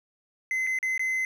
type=tone with dropouts; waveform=triangle; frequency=2051 Hz; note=C7; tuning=35 cents flat; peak=-23 dBFS; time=0.51-1.25 s; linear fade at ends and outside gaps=1 ms; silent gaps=0.667-0.671 / 0.788-0.828 / 0.978-0.994 s; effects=none